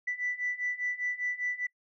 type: beating tone pair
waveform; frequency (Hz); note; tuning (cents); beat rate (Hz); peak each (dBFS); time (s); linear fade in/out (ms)
sine; 1975.5 / 1980.5; B6 / B6; 0 / +4; 5; -34 / -32; 0.07-1.67; 10
effects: noise-tail reverb RT60 0.1 s tail -25 dB re dry + tanh soft clip ceiling -23 dBFS